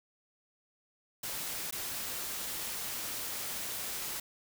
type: noise with dropouts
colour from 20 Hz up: white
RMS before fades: -38 dBFS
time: 1.23-4.2 s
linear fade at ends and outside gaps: 5 ms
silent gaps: 1.71-1.724 s
effects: none